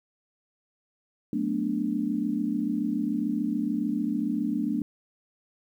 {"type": "chord", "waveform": "sine", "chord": "B minor seventh", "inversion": "second", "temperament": "equal", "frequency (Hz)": [185, 220, 246.9, 293.7], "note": ["F#3", "A3", "B3", "D4"], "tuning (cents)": [0, 0, 0, 0], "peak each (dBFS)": [-35, -29, -31, -29], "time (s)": [1.33, 4.82], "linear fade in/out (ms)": 2, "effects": ["10-bit"]}